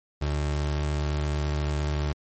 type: tone with pitch glide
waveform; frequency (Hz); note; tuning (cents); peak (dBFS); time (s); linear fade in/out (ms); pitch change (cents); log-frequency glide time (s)
30% pulse; 73.7 to 74.26; D2 to D2; +7 to +20; -22; 0.21-2.13; 10; +13; 0.68-0.73
effects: MP3 32 kbps